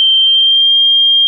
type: tone with pitch glide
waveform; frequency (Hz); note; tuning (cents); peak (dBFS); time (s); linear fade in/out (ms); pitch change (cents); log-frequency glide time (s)
sine; 3136 to 3207; G7 to G7; 0 to +39; -6; 0-1.27; 0; +39; 0.2-0.76
effects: none